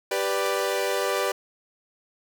sawtooth chord, G major, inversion none, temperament equal, 392 / 493.9 / 587.3 Hz, G4 / B4 / D5, 0 / 0 / 0 cents, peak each -24 dBFS, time 0.11-1.32 s, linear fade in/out 5 ms, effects none

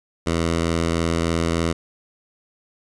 10% pulse tone, 83.3 Hz, E2, 19 cents sharp, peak -11 dBFS, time 0.26-1.73 s, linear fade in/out 10 ms, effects resampled to 22050 Hz

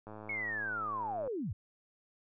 click train, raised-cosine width 1 ms, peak -33 dBFS, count 130, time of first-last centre 0.07-1.276 s, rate 107 Hz
sine linear sweep, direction down, 2223 to 69.5 Hz, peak -34 dBFS, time 0.29-1.53 s, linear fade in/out 5 ms
effects none

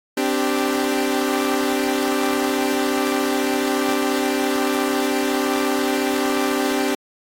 sawtooth chord, C suspended second, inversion none, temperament equal with one note detuned, 259.5 / 293.7 / 392 Hz, C4 / D4 / G4, -14 / 0 / 0 cents, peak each -19 dBFS, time 0.17-6.95 s, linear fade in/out 5 ms, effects AAC 64 kbps

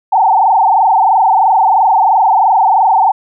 sine tone with frequency modulation, 830.6 Hz, G#5, in tune, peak -6 dBFS, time 0.12-3.12 s, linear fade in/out 10 ms, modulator 23 Hz, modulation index 3.9, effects none

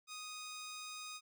10% pulse tone, 1244.5 Hz, D#6, in tune, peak -37 dBFS, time 0.07-1.21 s, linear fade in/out 50 ms, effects none

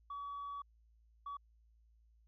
sine tone bursts at uneven times, 1136 Hz, C#6, 42 cents sharp, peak -40 dBFS, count 2, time 0.1-0.62 / 1.26-1.37 s, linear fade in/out 5 ms, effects tanh soft clip ceiling -39 dBFS + added 56 Hz sine -65 dBFS peak until 2.27 s

